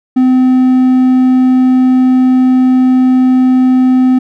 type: tone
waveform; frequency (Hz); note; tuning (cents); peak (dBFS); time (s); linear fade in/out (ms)
triangle; 256.1; C4; -37; -3; 0.16-4.19; 10
effects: none